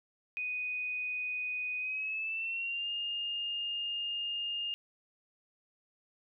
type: tone with pitch glide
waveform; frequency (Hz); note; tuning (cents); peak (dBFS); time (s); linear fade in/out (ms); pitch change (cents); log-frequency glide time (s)
sine; 2489 to 2826; D#7 to F7; 0 to +20; -33; 0.37-4.74; 0; +220; 1.78-2.9
effects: none